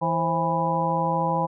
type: harmonic tone with a mistuned harmonic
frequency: 164.81 Hz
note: E3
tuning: in tune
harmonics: 1 / 2 / 3 / 4 / 5 / 6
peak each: -27 / -34 / -28 / -34 / -26 / -26 dBFS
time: 0.01-1.47 s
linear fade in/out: 20 ms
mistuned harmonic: 3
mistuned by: +100 cents
effects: none